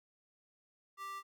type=tone with high-pass filter; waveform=square; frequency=392 Hz; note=G4; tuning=in tune; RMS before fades=-44 dBFS; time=0.97-1.23 s; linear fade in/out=50 ms; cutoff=1300 Hz; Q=5.8; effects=none